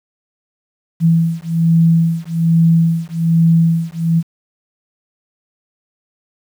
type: beating tone pair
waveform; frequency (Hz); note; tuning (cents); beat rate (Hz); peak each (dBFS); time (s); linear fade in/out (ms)
sine; 164.81 / 166.01; E3 / E3; 0 / +13; 1.2; -13; 1-4.23; 50
effects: 7-bit